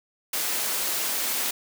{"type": "high-pass noise", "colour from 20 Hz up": "white", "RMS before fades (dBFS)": -27, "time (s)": [0.33, 1.51], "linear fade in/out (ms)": 5, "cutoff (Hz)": 250, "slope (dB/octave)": 12, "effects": []}